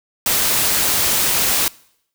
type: noise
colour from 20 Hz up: white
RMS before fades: -17 dBFS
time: 0.26-1.68 s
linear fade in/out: 2 ms
effects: noise-tail reverb RT60 0.7 s tail -23 dB re dry